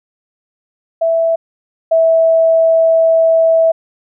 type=tone pair in turn; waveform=sine; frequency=659.3 / 653.6 Hz; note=E5 / E5; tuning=0 / -15 cents; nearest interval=unison; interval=15 cents; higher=first; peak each=-10 / -7 dBFS; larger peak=second; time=1.01-1.36 / 1.91-3.72 s; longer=second; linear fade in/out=10 ms; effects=none